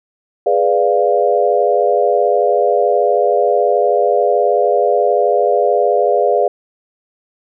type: chord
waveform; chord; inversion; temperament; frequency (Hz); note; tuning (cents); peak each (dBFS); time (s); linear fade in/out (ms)
sine; G# diminished seventh; none; equal; 415.3 / 493.9 / 587.3 / 698.5; G#4 / B4 / D5 / F5; 0 / 0 / 0 / 0; -16; 0.46-6.48; 5
effects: none